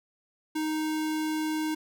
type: tone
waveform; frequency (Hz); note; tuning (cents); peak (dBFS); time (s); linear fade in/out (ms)
square; 311.1; D#4; 0; -28; 0.55-1.75; 10
effects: none